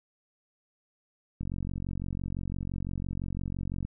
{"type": "click train", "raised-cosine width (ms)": 5, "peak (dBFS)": -22, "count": 113, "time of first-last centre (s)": [1.41, 3.85], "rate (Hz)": 45.9, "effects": []}